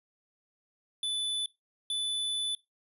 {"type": "tone bursts at uneven times", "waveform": "square", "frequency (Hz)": 3490, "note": "A7", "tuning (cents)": -15, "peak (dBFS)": -30, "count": 2, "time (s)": [[1.03, 1.46], [1.9, 2.55]], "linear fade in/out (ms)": 2, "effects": ["noise-tail reverb RT60 0.2 s tail -21 dB re dry", "resampled to 32000 Hz"]}